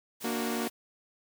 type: noise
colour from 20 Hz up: white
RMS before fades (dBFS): -42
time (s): 0.2-0.7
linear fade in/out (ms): 20
type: chord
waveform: sawtooth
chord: Bb augmented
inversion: none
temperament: equal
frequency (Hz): 233.1 / 293.7 / 370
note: Bb3 / D4 / F#4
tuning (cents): 0 / 0 / 0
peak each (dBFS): -28 / -34 / -32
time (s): 0.24-0.68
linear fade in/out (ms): 5
effects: none